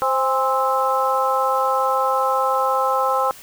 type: harmonic tone with a mistuned harmonic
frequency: 261.8 Hz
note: C4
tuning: 1 cent sharp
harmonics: 2 / 3 / 4 / 5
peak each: -22 / -22 / -22 / -22 dBFS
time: 0.02-3.31 s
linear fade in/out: 0 ms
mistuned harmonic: 3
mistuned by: +55 cents
effects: white hiss -42 dBFS RMS until 3.42 s